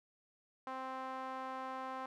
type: tone with band-pass filter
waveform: sawtooth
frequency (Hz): 261.6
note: C4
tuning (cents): 0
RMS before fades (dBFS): -43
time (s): 0.67-2.06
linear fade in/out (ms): 2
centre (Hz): 1000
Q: 2.2
effects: none